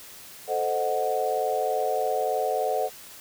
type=chord; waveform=sine; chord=A diminished seventh; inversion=none; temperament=equal; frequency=440 / 523.3 / 622.3 / 740 Hz; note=A4 / C5 / Eb5 / Gb5; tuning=0 / 0 / 0 / 0 cents; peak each=-29 / -29 / -30 / -27 dBFS; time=0.47-2.9 s; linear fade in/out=50 ms; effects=white hiss -45 dBFS RMS until 3.2 s